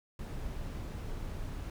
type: noise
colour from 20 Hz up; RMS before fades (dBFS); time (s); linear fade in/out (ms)
brown; -39; 0.19-1.7; 2
effects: none